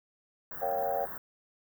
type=band-stop noise; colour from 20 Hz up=white; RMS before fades=-41 dBFS; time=0.51-1.18 s; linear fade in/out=2 ms; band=1800 to 15000 Hz; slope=96 dB/octave
type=chord; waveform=sine; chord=G half-diminished seventh; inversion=first; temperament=equal; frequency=466.2 / 554.4 / 698.5 / 784 Hz; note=Bb4 / Db5 / F5 / G5; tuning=0 / 0 / 0 / 0 cents; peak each=-38 / -33 / -33 / -33 dBFS; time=0.61-1.06 s; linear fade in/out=20 ms
effects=none